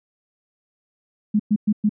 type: tone bursts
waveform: sine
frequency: 210.6 Hz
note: G#3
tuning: 24 cents sharp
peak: -14 dBFS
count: 4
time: 1.34-1.894 s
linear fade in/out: 10 ms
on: 56 ms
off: 110 ms
effects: none